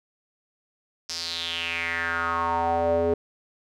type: tone with band-pass filter sweep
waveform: square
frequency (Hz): 84.1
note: E2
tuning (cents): +35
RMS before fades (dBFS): -26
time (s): 1.09-3.14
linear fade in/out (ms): 5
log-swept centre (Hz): 5400 to 450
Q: 5.1
effects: none